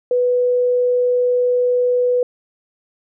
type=tone; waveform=sine; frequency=493.9 Hz; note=B4; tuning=in tune; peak=-13 dBFS; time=0.11-2.23 s; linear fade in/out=2 ms; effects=none